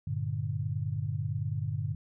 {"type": "chord", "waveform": "sine", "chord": "G minor", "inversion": "none", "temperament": "equal", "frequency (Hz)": [98, 116.54, 146.83], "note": ["G2", "Bb2", "D3"], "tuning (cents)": [0, 0, 0], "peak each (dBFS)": -34, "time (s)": [0.07, 1.95], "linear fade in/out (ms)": 5, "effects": []}